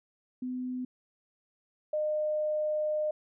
sine tone pair in turn, 252.6 / 609.4 Hz, B3 / D#5, +39 / -36 cents, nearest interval octave + minor third, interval 1525 cents, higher second, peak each -32 / -27 dBFS, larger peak second, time 0.42-0.85 / 1.93-3.11 s, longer second, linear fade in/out 5 ms, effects none

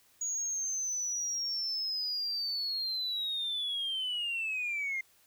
sine linear sweep, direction down, 6750 to 2093 Hz, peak -30 dBFS, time 0.21-5.01 s, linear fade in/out 5 ms, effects tanh soft clip ceiling -28 dBFS + white hiss -65 dBFS RMS until 5.26 s

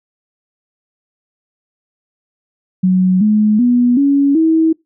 sine tone with pitch steps, 185 / 212.5 / 244.1 / 280.4 / 322.1 Hz, F#3 / G#3 / B3 / C#4 / E4, 0 / +40 / -20 / +20 / -40 cents, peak -8 dBFS, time 2.83-4.73 s, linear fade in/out 10 ms, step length 380 ms, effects noise-tail reverb RT60 0.2 s tail -25 dB re dry

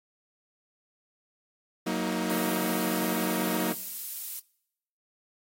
sawtooth chord, D# minor, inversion first, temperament equal with one note detuned, 185 / 233.1 / 315.8 Hz, F#3 / A#3 / D#4, 0 / 0 / +26 cents, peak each -28 dBFS, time 1.86-3.73 s, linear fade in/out 10 ms
violet noise, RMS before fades -35 dBFS, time 2.29-4.4 s, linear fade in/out 10 ms
effects noise-tail reverb RT60 0.8 s tail -24 dB re dry + AAC 48 kbps

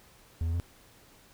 triangle tone with pitch steps, 81.9 / 83.1 / 86.2 Hz, E2 / E2 / F2, -11 / +15 / -22 cents, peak -25 dBFS, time 0.41-0.599 s, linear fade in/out 0 ms, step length 63 ms, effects pink hiss -58 dBFS RMS until 1.33 s

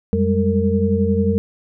sine tone cluster, 89.8 / 194.6 / 205.8 / 458.1 Hz, F2 / G3 / G#3 / A#4, +49 / -12 / -16 / -30 cents, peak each -20 dBFS, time 0.13-1.38 s, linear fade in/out 0 ms, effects none

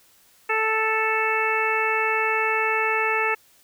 harmonic tone, 440 Hz, A4, in tune, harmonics 1 / 2 / 3 / 4 / 5 / 6, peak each -27 / -27 / -27 / -27 / -27 / -27 dBFS, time 0.49-3.35 s, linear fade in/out 10 ms, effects white hiss -57 dBFS RMS until 3.63 s

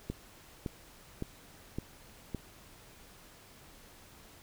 click train, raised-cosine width 3 ms, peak -22 dBFS, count 5, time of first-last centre 0.1-2.347 s, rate 1.78 Hz, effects pink hiss -56 dBFS RMS until 4.42 s

